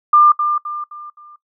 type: tone with echo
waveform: sine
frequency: 1197 Hz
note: D6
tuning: 33 cents sharp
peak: -6 dBFS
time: 0.13-0.32 s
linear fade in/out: 5 ms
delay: 260 ms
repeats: 4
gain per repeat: -8 dB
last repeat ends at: 1.36 s
effects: noise-tail reverb RT60 0.1 s tail -20 dB re dry